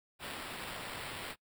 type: noise with sample-and-hold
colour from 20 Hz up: blue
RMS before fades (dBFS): -43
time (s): 0.19-1.36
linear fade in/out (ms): 50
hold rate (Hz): 6300
effects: noise-tail reverb RT60 0.1 s tail -23 dB re dry